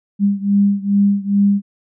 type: beating tone pair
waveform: sine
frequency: 200 / 202.4 Hz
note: G3 / G#3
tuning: +35 / -44 cents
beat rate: 2.4 Hz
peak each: -14 / -16 dBFS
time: 0.19-1.62 s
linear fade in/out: 50 ms
effects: none